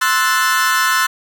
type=chord; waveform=40% pulse; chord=F# half-diminished seventh; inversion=second; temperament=equal; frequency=1046.5 / 1318.5 / 1480 / 1760 Hz; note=C6 / E6 / F#6 / A6; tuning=0 / 0 / 0 / 0 cents; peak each=-18 dBFS; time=0.01-1.07 s; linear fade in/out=10 ms; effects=none